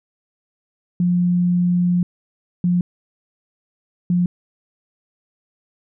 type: tone bursts at uneven times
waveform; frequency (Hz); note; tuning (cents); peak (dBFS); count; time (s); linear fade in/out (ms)
sine; 177; F3; +23; -14; 3; 1-2.03 / 2.64-2.81 / 4.1-4.26; 2
effects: none